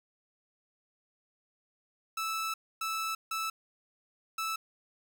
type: tone bursts at uneven times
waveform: sawtooth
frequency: 1313 Hz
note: E6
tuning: 7 cents flat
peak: -28 dBFS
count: 4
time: 2.17-2.54 / 2.81-3.15 / 3.31-3.5 / 4.38-4.56 s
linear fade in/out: 5 ms
effects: none

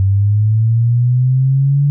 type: linear sweep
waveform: sine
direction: up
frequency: 95.4 to 144.2 Hz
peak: -9 dBFS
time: 0-1.9 s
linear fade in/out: 0 ms
effects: none

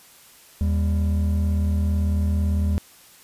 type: tone pair together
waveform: triangle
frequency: 79.17 / 199.5 Hz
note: D#2 / G3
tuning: +31 / +31 cents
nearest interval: octave + major third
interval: 1600 cents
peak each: -17 / -25 dBFS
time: 0.61-2.78 s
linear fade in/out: 0 ms
effects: white hiss -50 dBFS RMS until 3.23 s + resampled to 32000 Hz

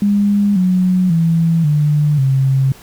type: tone with pitch steps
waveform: sine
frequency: 203.4 / 183.31 / 165.21 / 148.9 / 134.19 Hz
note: G#3 / F#3 / E3 / D3 / C3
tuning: -36 / -16 / +4 / +24 / +44 cents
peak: -10 dBFS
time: 0.02-2.72 s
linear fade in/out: 2 ms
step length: 540 ms
effects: pink hiss -41 dBFS RMS until 2.82 s

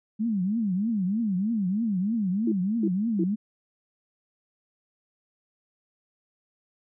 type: tone with vibrato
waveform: sine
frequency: 205.2 Hz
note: G#3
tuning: 21 cents flat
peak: -23 dBFS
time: 0.19-3.36 s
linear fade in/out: 20 ms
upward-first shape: triangle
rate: 3.2 Hz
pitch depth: 270 cents each way
type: tone bursts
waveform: sine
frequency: 329.6 Hz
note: E4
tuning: in tune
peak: -23 dBFS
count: 3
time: 2.47-3.24 s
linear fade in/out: 5 ms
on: 50 ms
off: 310 ms
effects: none

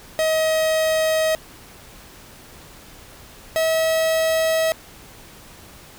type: tone pair in turn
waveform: 45% pulse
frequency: 634 / 643.6 Hz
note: D#5 / E5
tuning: +32 / -42 cents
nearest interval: unison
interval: 26 cents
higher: second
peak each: -17 dBFS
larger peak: neither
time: 0.19-1.35 / 3.56-4.72 s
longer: neither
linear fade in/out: 0 ms
effects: pink hiss -44 dBFS RMS until 5.98 s

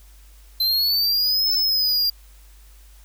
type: linear two-way sweep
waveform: square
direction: up then down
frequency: 4064 to 5274 to 4764 Hz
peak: -18 dBFS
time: 0.6-2.1 s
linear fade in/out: 5 ms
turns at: 1.53 s
effects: added 50 Hz sine -45 dBFS peak until 3.04 s + white hiss -55 dBFS RMS until 3.04 s

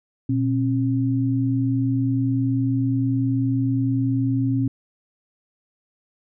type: tone pair together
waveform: sine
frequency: 120 / 269.4 Hz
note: B2 / C#4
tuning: -49 / -49 cents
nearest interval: octave + major second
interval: 1400 cents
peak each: -21 dBFS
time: 0.29-4.68 s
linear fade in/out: 5 ms
effects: none

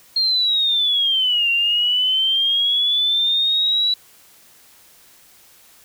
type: linear two-way sweep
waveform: sine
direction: down then up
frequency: 4241 to 2751 to 3942 Hz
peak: -15 dBFS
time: 0.16-3.94 s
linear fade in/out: 5 ms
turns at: 1.5 s
effects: white hiss -50 dBFS RMS until 5.84 s

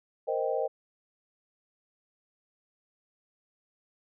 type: chord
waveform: sine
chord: C minor seventh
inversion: third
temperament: equal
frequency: 466.2 / 523.3 / 622.3 / 784 Hz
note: Bb4 / C5 / Eb5 / G5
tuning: 0 / 0 / 0 / 0 cents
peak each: -32 / -31 / -32 / -35 dBFS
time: 0.27-0.68 s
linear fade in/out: 20 ms
effects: none

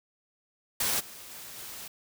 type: noise with level steps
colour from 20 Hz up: white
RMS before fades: -28 / -46 / -44 / -42 dBFS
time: 0.8-1.88 s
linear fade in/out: 5 ms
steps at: 0.99 / 1.3 / 1.56 s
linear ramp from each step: 20 ms
effects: none

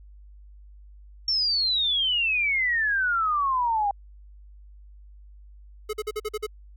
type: exponential sweep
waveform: sine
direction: down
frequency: 5510 to 791 Hz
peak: -21 dBFS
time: 1.28-3.91 s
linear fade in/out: 2 ms
type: tone bursts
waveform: square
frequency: 426.8 Hz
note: G#4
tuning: 47 cents sharp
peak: -27 dBFS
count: 7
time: 5.89-6.467 s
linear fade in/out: 10 ms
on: 43 ms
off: 46 ms
effects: added 50 Hz sine -45 dBFS peak until 6.76 s

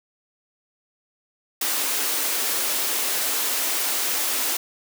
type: high-pass noise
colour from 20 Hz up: white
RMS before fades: -24 dBFS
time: 1.61-4.57 s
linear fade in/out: 5 ms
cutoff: 240 Hz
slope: 96 dB/octave
effects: none

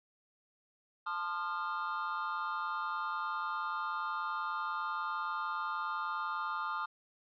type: chord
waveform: triangle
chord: F dominant seventh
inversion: first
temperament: equal with one note detuned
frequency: 880 / 1046.5 / 1216.8 / 1396.9 Hz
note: A5 / C6 / Eb6 / F6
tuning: 0 / 0 / -39 / 0 cents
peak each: -40 / -40 / -35 / -38 dBFS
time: 1.06-6.86 s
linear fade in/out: 10 ms
effects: tanh soft clip ceiling -23 dBFS + resampled to 11025 Hz

